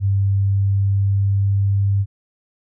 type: tone with pitch glide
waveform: sine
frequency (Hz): 98.5 to 99.3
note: G2 to G2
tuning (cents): +9 to +23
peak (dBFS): -14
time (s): 0-2.06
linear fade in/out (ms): 50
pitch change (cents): +14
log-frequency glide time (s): 0.33-1.77
effects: none